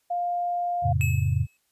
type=tone; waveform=sine; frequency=703 Hz; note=F5; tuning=11 cents sharp; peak=-24 dBFS; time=0.1-0.93 s; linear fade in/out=10 ms
type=chord; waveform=sine; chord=F augmented; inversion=none; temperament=just; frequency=87.31 / 109.13 / 136.42 Hz; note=F2 / A2 / C#3; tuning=0 / -14 / -27 cents; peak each=-25 dBFS; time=0.82-1.47 s; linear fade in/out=50 ms
type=tone with exponential decay; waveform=square; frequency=2582 Hz; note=E7; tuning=37 cents flat; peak=-26 dBFS; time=1.01-1.57 s; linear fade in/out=0 ms; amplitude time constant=120 ms
effects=white hiss -71 dBFS RMS until 1.71 s + resampled to 32000 Hz